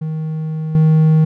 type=tone with level steps; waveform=triangle; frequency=157.3 Hz; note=D#3; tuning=19 cents sharp; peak=-17 / -6 dBFS; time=0.01-1.25 s; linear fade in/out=10 ms; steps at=0.75 s; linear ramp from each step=2 ms; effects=none